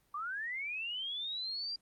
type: linear sweep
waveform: sine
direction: up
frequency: 1136 to 4798 Hz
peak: -36 dBFS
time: 0.14-1.76 s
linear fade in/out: 5 ms
effects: pink hiss -72 dBFS RMS until 1.81 s + Opus 24 kbps